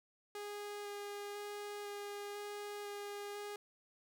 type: tone with vibrato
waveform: sawtooth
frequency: 410 Hz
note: G#4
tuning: 22 cents flat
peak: -39 dBFS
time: 0.35-3.56 s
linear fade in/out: 2 ms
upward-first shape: square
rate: 1 Hz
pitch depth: 8 cents each way
effects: none